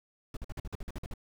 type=noise bursts; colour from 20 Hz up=brown; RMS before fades=-37 dBFS; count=11; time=0.34-1.138 s; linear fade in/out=2 ms; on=28 ms; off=49 ms; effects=none